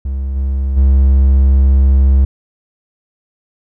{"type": "tone with level steps", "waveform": "triangle", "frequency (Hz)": 67.2, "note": "C2", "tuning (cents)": 47, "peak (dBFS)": [-14, -11, -4], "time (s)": [0.05, 2.25], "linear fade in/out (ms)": 5, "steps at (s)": [0.35, 0.76], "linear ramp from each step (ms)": 20, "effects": []}